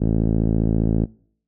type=tone with low-pass filter; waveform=5% pulse; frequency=55 Hz; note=A1; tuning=in tune; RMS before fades=-19 dBFS; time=0-1.06 s; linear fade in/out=20 ms; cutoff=230 Hz; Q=0.81; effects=noise-tail reverb RT60 0.6 s tail -25 dB re dry